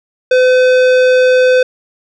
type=tone with tanh clipping; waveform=sine; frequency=508 Hz; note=B4; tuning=49 cents sharp; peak=-8 dBFS; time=0.31-1.63 s; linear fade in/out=5 ms; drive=16 dB; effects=none